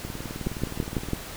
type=two click trains; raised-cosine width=3 ms; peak=-21 / -12 dBFS; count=21 / 5; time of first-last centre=0.05-1.086 / 0.47-1.133 s; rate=19.3 / 6.03 Hz; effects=pink hiss -39 dBFS RMS until 1.36 s